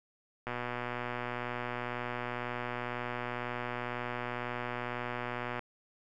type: click train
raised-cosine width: 0.5 ms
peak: -21 dBFS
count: 626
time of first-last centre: 0.47-5.593 s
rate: 122 Hz
effects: none